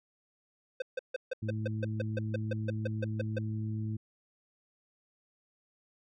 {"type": "tone bursts", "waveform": "square", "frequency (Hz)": 515, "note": "C5", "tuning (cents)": -28, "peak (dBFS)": -31, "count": 16, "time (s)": [0.8, 3.386], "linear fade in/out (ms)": 5, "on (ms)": 21, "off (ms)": 150}
{"type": "harmonic tone", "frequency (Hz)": 108.5, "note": "A2", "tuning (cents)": -24, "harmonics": [1, 2, 3], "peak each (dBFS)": [-33, -39, -45], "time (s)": [1.42, 3.97], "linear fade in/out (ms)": 10}
{"effects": ["low-pass 3000 Hz 12 dB/octave"]}